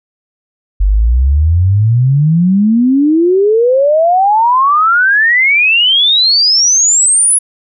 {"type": "exponential sweep", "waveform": "sine", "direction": "up", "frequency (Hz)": [46, 10548], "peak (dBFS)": -6, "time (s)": [0.8, 7.39], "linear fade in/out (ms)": 10, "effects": []}